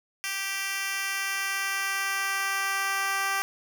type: tone with high-pass filter sweep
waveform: 10% pulse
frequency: 391.2 Hz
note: G4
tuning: 4 cents flat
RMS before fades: -29 dBFS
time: 0.24-3.42 s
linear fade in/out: 0 ms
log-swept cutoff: 2400 to 970 Hz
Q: 0.99
effects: none